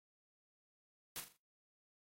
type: noise with echo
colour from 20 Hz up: white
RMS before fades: -43 dBFS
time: 1.16-1.2 s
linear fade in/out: 0 ms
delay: 41 ms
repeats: 4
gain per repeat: -8 dB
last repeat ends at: 1.364 s
effects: noise-tail reverb RT60 0.3 s tail -25 dB re dry + AAC 48 kbps